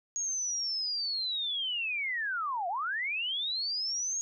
sine linear two-way sweep, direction down then up, 6645 to 673 to 6645 Hz, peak -30 dBFS, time 0.16-4.21 s, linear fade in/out 0 ms, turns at 2.68 s, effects none

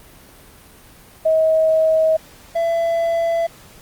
sine / triangle tone pair in turn, 637 / 669.5 Hz, D#5 / E5, +41 / +27 cents, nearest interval minor second, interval 86 cents, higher second, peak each -12 / -14 dBFS, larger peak first, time 1.25-2.17 / 2.55-3.47 s, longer neither, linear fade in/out 10 ms, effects pink hiss -45 dBFS RMS until 3.81 s + Opus 32 kbps

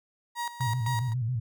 35% pulse tone with tremolo, 950 Hz, A#5, 33 cents sharp, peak -28 dBFS, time 0.35-1.14 s, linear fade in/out 50 ms, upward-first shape square, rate 3.9 Hz, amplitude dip 75%
sine tone with vibrato, 119.5 Hz, A#2, 43 cents sharp, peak -26 dBFS, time 0.6-1.4 s, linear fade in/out 10 ms, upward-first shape square, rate 7.3 Hz, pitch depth 110 cents each way
effects none

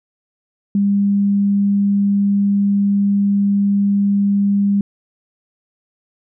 sine tone, 200.7 Hz, G3, 41 cents sharp, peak -12 dBFS, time 0.75-4.81 s, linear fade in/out 2 ms, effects none

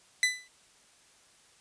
sawtooth tone with exponential decay, 2000 Hz, B6, 21 cents sharp, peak -16 dBFS, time 0.23-0.48 s, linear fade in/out 1 ms, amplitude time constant 54 ms, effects white hiss -61 dBFS RMS until 1.6 s + resampled to 22050 Hz

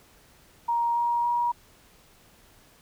sine tone with pitch steps, 940 / 947.6 / 955.3 Hz, A#5 / A#5 / A#5, +14 / +28 / +42 cents, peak -22 dBFS, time 0.68-1.52 s, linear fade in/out 10 ms, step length 280 ms, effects pink hiss -57 dBFS RMS until 2.81 s

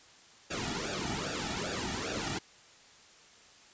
pink noise with flanger, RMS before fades -35 dBFS, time 0.5-2.39 s, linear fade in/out 10 ms, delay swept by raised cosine 0.95 to 1.95 ms, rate 2.5 Hz, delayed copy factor -0.9, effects white hiss -57 dBFS RMS until 3.73 s + resampled to 16000 Hz

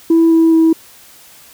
sine tone with pitch steps, 329.6 / 326.9 / 324.3 Hz, E4 / E4 / E4, 0 / -14 / -28 cents, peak -5 dBFS, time 0.1-0.73 s, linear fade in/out 5 ms, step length 210 ms, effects tanh soft clip ceiling -4 dBFS + white hiss -42 dBFS RMS until 1.53 s

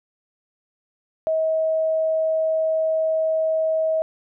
sine tone, 638 Hz, D#5, 43 cents sharp, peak -18 dBFS, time 1.27-4.02 s, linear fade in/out 0 ms, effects none

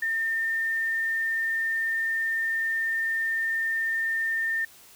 sine tone with quantisation, 1809 Hz, A6, 48 cents sharp, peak -24 dBFS, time 0.02-4.65 s, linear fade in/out 5 ms, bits 9, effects white hiss -52 dBFS RMS until 4.95 s

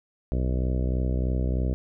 harmonic tone, 63.2 Hz, B1, 41 cents sharp, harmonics 1 / 2 / 3 / 4 / 5 / 6 / 7 / 8 / 9 / 10, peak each -24 / -30 / -34 / -36 / -38 / -40 / -41 / -42 / -43 / -44 dBFS, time 0.32-1.74 s, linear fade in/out 0 ms, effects none

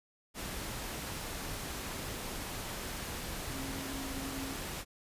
sine tone in noise, 269.6 Hz, C#4, 48 cents flat, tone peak -41 dBFS, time 3.51-4.57 s, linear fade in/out 50 ms, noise pink, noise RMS -40 dBFS, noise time 0.34-4.85 s, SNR -4 dB, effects resampled to 32000 Hz

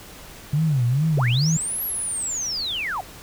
sine tone with vibrato, 138.59 Hz, C#3, in tune, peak -17 dBFS, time 0.53-1.57 s, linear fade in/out 5 ms, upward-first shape sine, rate 2.3 Hz, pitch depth 260 cents each way
sine linear two-way sweep, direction up then down, 277.2 to 11840 to 654 Hz, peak -24 dBFS, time 1.17-3.01 s, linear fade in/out 5 ms, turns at 1.83 s
effects pink hiss -42 dBFS RMS until 3.22 s

